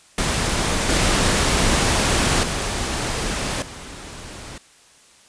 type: noise with level steps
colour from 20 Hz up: pink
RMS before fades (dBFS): -21 / -18 / -24 / -36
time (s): 0.18-4.58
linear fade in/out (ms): 2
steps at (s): 0.89 / 2.43 / 3.62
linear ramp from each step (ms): 2
effects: white hiss -51 dBFS RMS until 5.28 s + resampled to 22050 Hz